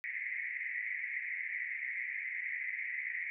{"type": "band-pass noise", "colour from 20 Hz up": "pink", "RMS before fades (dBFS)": -39, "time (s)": [0.04, 3.3], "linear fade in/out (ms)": 0, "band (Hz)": [1900, 2200], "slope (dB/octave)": 96, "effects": []}